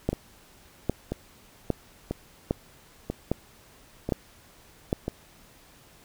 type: two click trains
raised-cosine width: 2 ms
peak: -10 / -15 dBFS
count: 7 / 6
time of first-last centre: 0.09-4.929 / 0.13-5.08 s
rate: 1.24 / 1.01 Hz
effects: pink hiss -55 dBFS RMS until 6.04 s